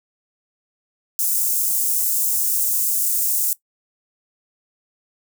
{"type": "high-pass noise", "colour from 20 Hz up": "white", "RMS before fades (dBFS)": -20, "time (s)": [1.19, 3.53], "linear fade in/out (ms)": 0, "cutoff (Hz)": 7200, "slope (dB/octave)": 24, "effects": ["noise-tail reverb RT60 0.1 s tail -18 dB re dry"]}